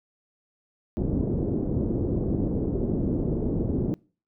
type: low-pass noise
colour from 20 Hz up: white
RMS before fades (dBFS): -26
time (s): 0.97-3.94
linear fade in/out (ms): 0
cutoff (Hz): 370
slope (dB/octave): 24
effects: noise-tail reverb RT60 0.4 s tail -25 dB re dry